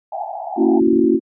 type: band-pass noise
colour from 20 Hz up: pink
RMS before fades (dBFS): -27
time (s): 0.12-0.8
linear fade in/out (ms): 5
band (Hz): 670 to 850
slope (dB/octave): 96
type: chord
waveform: sine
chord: F# dominant seventh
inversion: first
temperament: just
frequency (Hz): 231.2 / 277.5 / 333 / 370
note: A#3 / C#4 / E4 / F#4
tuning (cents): -14 / +2 / +18 / 0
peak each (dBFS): -18 / -17 / -15 / -17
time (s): 0.56-1.2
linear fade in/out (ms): 50
type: clicks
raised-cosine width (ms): 5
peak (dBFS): -17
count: 7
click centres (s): 0.814 / 0.874 / 0.928 / 0.96 / 0.994 / 1.041 / 1.144
effects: high-pass 150 Hz 12 dB/octave